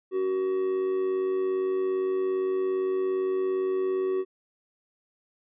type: tone with amplitude modulation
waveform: triangle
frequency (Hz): 376.3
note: F#4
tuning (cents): +29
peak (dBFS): -20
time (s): 0.11-4.25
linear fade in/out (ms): 50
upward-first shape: sine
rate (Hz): 97.5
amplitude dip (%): 45
effects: resampled to 8000 Hz